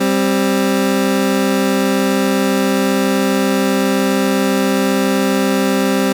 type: tone pair together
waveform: 25% pulse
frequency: 196 / 263.5 Hz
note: G3 / C4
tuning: 0 / +12 cents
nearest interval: perfect fourth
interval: 512 cents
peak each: -12 dBFS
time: 0-6.13 s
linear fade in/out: 10 ms
effects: none